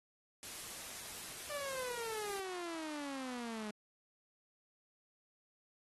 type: noise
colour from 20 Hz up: white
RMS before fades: -47 dBFS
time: 0.43-2.4 s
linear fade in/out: 0 ms
type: exponential sweep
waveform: sawtooth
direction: down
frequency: 594 to 207.7 Hz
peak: -37 dBFS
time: 1.5-3.71 s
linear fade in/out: 5 ms
effects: AAC 32 kbps